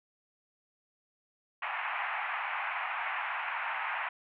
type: band-pass noise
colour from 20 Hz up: pink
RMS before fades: -35 dBFS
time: 1.62-4.09 s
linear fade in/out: 5 ms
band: 760 to 2600 Hz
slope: 48 dB/octave
effects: none